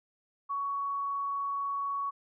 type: tone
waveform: sine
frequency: 1119 Hz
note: C#6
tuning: 16 cents sharp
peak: -30 dBFS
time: 0.49-2.11 s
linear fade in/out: 20 ms
effects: none